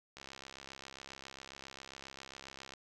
click train, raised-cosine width 0.2 ms, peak -30 dBFS, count 174, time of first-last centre 0.17-2.737 s, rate 67.4 Hz, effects none

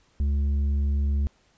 sine tone with tanh clipping, 71 Hz, C#2, 42 cents sharp, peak -22 dBFS, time 0.2-1.27 s, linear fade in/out 0 ms, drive 6 dB, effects pink hiss -63 dBFS RMS until 1.57 s + resampled to 16000 Hz

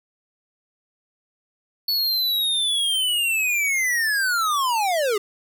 square linear sweep, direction down, 4452 to 391 Hz, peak -20 dBFS, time 1.88-5.18 s, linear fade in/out 5 ms, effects none

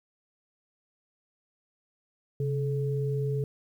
sine tone pair together, 135.6 / 430.5 Hz, C#3 / A4, -38 / -38 cents, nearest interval octave + minor sixth, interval 2000 cents, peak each -27 / -32 dBFS, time 2.4-3.44 s, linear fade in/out 2 ms, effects 10-bit

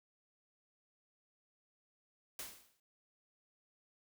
white noise with exponential decay, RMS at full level -42 dBFS, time 2.39-2.8 s, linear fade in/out 2 ms, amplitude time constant 88 ms, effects none

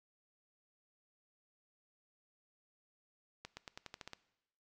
accelerating click train, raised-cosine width 0.2 ms, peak -28 dBFS, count 9, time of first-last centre 3.45-4.133 s, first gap 120 ms, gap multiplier 0.9, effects noise-tail reverb RT60 0.9 s tail -19 dB re dry

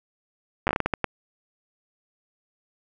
slowing click train, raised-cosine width 0.5 ms, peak -7 dBFS, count 10, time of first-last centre 0.67-1.043 s, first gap 9 ms, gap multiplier 1.36, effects none

